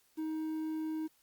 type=tone with quantisation; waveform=triangle; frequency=314.6 Hz; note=D#4; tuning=19 cents sharp; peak=-32 dBFS; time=0.17-1.08 s; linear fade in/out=20 ms; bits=10; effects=white hiss -70 dBFS RMS until 1.22 s + Opus 48 kbps